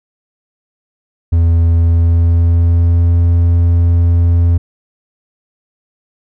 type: tone with pitch glide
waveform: triangle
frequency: 83.7 to 85.51 Hz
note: E2 to F2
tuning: +27 to -36 cents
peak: -5 dBFS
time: 1.32-4.58 s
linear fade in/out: 10 ms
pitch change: +37 cents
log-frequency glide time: 1.68-3.15 s
effects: none